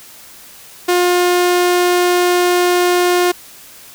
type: tone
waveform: sawtooth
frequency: 355.9 Hz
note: F4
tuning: 33 cents sharp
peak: -7 dBFS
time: 0.88-3.32 s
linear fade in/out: 10 ms
effects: white hiss -39 dBFS RMS until 3.94 s